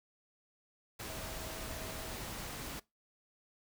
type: tone in noise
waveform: sine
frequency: 643 Hz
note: E5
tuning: 43 cents flat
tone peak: -51 dBFS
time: 1.07-2.13 s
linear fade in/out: 10 ms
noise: pink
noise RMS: -43 dBFS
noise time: 0.99-2.8 s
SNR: -11 dB
effects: noise-tail reverb RT60 0.2 s tail -21 dB re dry